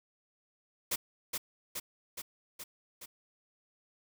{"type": "noise with echo", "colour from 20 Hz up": "white", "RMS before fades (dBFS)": -32, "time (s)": [0.91, 0.96], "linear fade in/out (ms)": 10, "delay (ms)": 420, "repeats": 5, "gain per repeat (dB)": -3, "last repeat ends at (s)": 3.06, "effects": []}